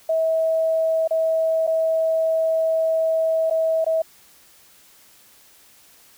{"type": "tone with dropouts", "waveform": "sine", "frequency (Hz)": 646, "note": "E5", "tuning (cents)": -35, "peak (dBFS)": -17, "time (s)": [0.09, 4.02], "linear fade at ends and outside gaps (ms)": 5, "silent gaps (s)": [[1.076, 1.108], [1.668, 1.674], [3.5, 3.508], [3.845, 3.864]], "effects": ["white hiss -52 dBFS RMS until 6.17 s"]}